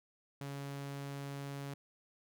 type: tone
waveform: sawtooth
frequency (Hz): 140.1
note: C#3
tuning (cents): +19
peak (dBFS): -37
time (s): 0.41-1.74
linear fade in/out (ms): 2
effects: none